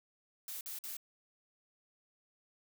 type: noise bursts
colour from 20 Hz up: blue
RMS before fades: -43 dBFS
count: 3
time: 0.48-0.968 s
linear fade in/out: 2 ms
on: 130 ms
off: 49 ms
effects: none